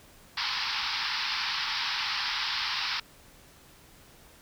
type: band-pass noise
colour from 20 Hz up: white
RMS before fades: -31 dBFS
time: 0.37-3 s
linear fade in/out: 5 ms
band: 820 to 5300 Hz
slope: 96 dB/octave
effects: pink hiss -55 dBFS RMS until 4.41 s